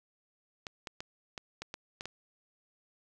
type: clicks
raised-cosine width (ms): 0.2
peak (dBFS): -22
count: 8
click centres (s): 0.668 / 0.872 / 1.005 / 1.378 / 1.62 / 1.741 / 2.009 / 2.056
effects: none